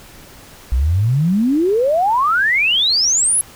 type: exponential sweep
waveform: sine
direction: up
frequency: 58.27 to 11130 Hz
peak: -12 dBFS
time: 0.72-3.41 s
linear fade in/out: 0 ms
effects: pink hiss -41 dBFS RMS until 3.55 s